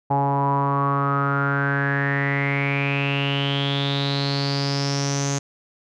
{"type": "tone with low-pass filter sweep", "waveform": "sawtooth", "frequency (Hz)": 140, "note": "C#3", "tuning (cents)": 18, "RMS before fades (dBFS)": -22, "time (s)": [0.1, 5.39], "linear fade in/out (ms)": 10, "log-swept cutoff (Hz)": [840, 6500], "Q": 9.4, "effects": []}